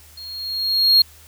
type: tone with level ramp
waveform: triangle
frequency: 4266 Hz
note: C8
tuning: 33 cents sharp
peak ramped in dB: -33 to -7 dBFS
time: 0.17-1.02 s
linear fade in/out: 5 ms
effects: added 77 Hz sine -48 dBFS peak until 1.27 s + white hiss -48 dBFS RMS until 1.27 s